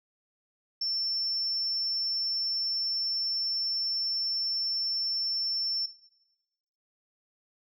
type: tone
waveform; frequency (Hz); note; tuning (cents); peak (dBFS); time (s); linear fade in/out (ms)
sine; 5390; E8; +38; -27; 0.81-5.86; 5
effects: noise-tail reverb RT60 1.0 s tail -17 dB re dry + tanh soft clip ceiling -23 dBFS